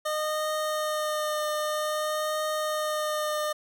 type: tone with vibrato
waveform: 25% pulse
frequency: 611 Hz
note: D#5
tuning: 32 cents flat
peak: -23 dBFS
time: 0.05-3.53 s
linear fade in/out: 10 ms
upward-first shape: triangle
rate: 0.52 Hz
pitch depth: 17 cents each way
effects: none